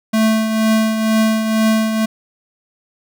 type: tone with tremolo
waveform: square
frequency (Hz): 220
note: A3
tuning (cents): 0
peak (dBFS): -11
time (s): 0.13-2.06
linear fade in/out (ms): 10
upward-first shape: triangle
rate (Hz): 2.1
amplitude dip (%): 55
effects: none